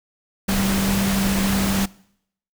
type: tone in noise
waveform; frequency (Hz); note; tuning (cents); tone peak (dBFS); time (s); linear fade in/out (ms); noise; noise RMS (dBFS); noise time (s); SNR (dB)
sine; 195.4; G3; -5; -20; 0.48-1.86; 10; pink; -24; 0.48-1.86; +1
effects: noise-tail reverb RT60 0.7 s tail -22 dB re dry

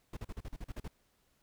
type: noise bursts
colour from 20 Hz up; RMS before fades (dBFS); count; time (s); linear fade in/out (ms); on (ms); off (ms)
brown; -41; 10; 0.13-0.88; 5; 39; 40
effects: pink hiss -73 dBFS RMS until 1.42 s

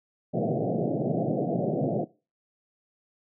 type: band-pass noise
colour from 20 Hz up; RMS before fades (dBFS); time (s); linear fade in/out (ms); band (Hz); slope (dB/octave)
pink; -27; 0.33-2.05; 20; 120 to 730; 96
effects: noise-tail reverb RT60 0.3 s tail -19 dB re dry

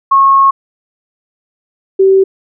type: tone pair in turn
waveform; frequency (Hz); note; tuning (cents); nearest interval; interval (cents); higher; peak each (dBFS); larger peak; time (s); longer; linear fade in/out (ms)
sine; 1091 / 384.9; C#6 / G4; -28 / -32; octave + tritone; 1804; first; -4; neither; 0.11-0.51 / 1.99-2.24; first; 10
effects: none

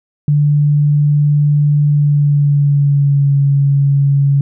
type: tone with pitch glide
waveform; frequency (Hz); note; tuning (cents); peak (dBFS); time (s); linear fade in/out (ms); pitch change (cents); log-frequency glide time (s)
sine; 146.83 to 140.12; D3 to C#3; 0 to +19; -8; 0.28-4.41; 2; -81; 1.88-3.37
effects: none

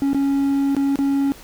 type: tone with dropouts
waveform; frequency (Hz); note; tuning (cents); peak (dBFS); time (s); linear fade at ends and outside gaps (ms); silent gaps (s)
triangle; 277.2; C#4; 0; -14; 0.02-1.32; 0; 0.132-0.146 / 0.749-0.766 / 0.957-0.989
effects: pink hiss -43 dBFS RMS until 1.43 s

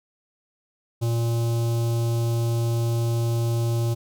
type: tone with notch filter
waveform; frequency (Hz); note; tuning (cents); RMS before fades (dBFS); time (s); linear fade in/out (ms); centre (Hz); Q
square; 116.54; A#2; 0; -23; 1.01-3.95; 20; 1800; 0.5
effects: none

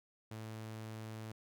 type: tone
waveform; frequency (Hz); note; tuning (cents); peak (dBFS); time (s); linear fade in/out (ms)
sawtooth; 110; A2; 0; -40; 0.31-1.32; 5
effects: none

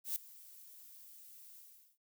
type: noise with ADSR envelope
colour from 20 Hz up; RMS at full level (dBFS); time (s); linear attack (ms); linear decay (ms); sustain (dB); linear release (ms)
violet; -35; 0.04-1.98; 120; 3; -21; 400
effects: none

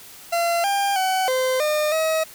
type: tone with pitch steps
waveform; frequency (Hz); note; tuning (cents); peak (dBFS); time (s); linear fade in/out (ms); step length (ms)
40% pulse; 683 / 799 / 754 / 516 / 606 / 637; F5 / G5 / F#5 / C5 / D#5 / D#5; -39 / +33 / +32 / -24 / -46 / +41; -18; 0.32-2.24; 10; 320
effects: white hiss -43 dBFS RMS until 2.34 s

